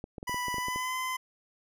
clicks, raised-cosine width 2 ms, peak -26 dBFS, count 10, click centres 0.041 / 0.182 / 0.229 / 0.295 / 0.344 / 0.483 / 0.543 / 0.583 / 0.684 / 0.76 s
25% pulse tone with pitch glide, 987.8 to 1025.6 Hz, B5 to C6, 0 to -35 cents, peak -27 dBFS, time 0.27-1.17 s, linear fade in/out 10 ms, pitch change +65 cents, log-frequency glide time 0.55-0.96 s
effects none

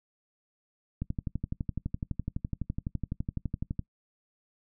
click train, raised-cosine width 5 ms, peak -19 dBFS, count 34, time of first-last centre 1.02-3.793 s, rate 11.9 Hz, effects noise-tail reverb RT60 0.1 s tail -21 dB re dry

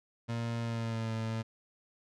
30% pulse tone with pitch glide, 116.54 to 112.18 Hz, A#2 to A2, 0 to +34 cents, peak -30 dBFS, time 0.28-1.43 s, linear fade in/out 20 ms, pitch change -66 cents, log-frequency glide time 0.61-1.08 s, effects low-pass 6000 Hz 12 dB/octave

